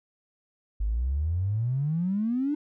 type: exponential sweep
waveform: triangle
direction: up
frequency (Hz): 48.94 to 303.5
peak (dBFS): -20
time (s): 0.8-2.55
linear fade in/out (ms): 10
effects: tanh soft clip ceiling -22 dBFS